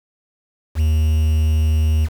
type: tone with quantisation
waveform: triangle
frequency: 77.78 Hz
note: D#2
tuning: in tune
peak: -11 dBFS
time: 0.75-2.09 s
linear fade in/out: 50 ms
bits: 6
effects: none